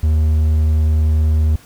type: tone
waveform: triangle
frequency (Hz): 77.6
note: D#2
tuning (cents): -4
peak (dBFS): -9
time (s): 0.03-1.56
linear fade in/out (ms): 5
effects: pink hiss -45 dBFS RMS until 1.65 s